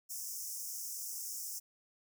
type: high-pass noise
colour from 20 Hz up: pink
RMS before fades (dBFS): -42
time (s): 0.09-1.6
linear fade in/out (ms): 20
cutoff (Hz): 5300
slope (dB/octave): 96
effects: none